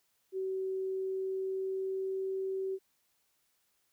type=tone with pitch glide; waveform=sine; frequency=379.8 to 382.7 Hz; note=F#4 to G4; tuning=+45 to -42 cents; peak=-32 dBFS; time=0.32-2.79 s; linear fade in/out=50 ms; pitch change=+13 cents; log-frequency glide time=0.67-2.3 s; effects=white hiss -75 dBFS RMS until 3.92 s